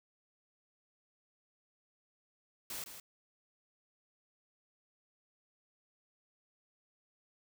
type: noise with echo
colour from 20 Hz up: white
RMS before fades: -42 dBFS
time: 2.7-2.84 s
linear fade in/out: 2 ms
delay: 160 ms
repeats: 1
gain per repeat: -8 dB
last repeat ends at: 3 s
effects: none